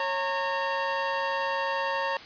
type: tone pair together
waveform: 25% pulse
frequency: 548 / 917.1 Hz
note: C#5 / A#5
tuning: -20 / -29 cents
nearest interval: major sixth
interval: 891 cents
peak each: -26 / -25 dBFS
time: 0-2.17 s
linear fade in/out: 2 ms
effects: white hiss -44 dBFS RMS until 2.25 s + resampled to 11025 Hz